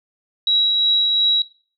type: tone with tremolo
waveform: sine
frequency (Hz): 3874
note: B7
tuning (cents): -34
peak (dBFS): -13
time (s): 0.47-1.42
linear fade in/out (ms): 2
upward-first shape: triangle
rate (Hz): 2.8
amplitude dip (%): 30
effects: noise-tail reverb RT60 0.4 s tail -17 dB re dry